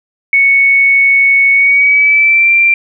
sine tone with pitch glide, 2217 to 2362 Hz, C#7 to D7, 0 to +9 cents, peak -5 dBFS, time 0.33-2.74 s, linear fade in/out 2 ms, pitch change +109 cents, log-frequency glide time 1.52-2.52 s, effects none

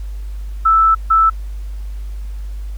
sine tone bursts at uneven times, 1318.5 Hz, E6, in tune, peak -8 dBFS, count 2, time 0.65-0.95 / 1.1-1.3 s, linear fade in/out 10 ms, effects added 50 Hz sine -23 dBFS peak until 2.77 s + pink hiss -49 dBFS RMS until 2.77 s

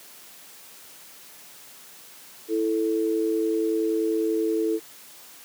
sine tone pair together, 329.6 / 440 Hz, E4 / A4, 0 / 0 cents, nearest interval perfect fourth, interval 500 cents, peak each -24 dBFS, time 2.48-4.8 s, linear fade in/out 50 ms, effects white hiss -47 dBFS RMS until 5.44 s + high-pass 150 Hz 12 dB/octave

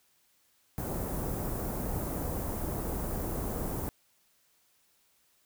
pink band-stop noise, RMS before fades -34 dBFS, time 0.78-3.89 s, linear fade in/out 0 ms, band 790 to 14000 Hz, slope 12 dB/octave, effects white hiss -69 dBFS RMS until 5.45 s

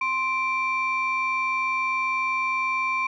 sine tone pair together, 1046.4 / 2349 Hz, C6 / D7, 0 / 0 cents, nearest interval octave + major second, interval 1400 cents, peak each -24 dBFS, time 0.01-3.07 s, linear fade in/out 5 ms, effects tanh soft clip ceiling -17 dBFS

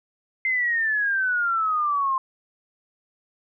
sine exponential sweep, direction down, 2093 to 1046.5 Hz, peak -20 dBFS, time 0.45-2.18 s, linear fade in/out 2 ms, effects none

